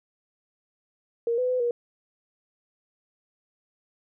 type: tone with pitch steps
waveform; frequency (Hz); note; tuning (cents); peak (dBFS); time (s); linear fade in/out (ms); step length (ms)
sine; 467 / 502 / 505 / 477.8; A#4 / B4 / B4 / A#4; +3 / +28 / +39 / +43; -22; 1.27-1.71; 2; 110
effects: none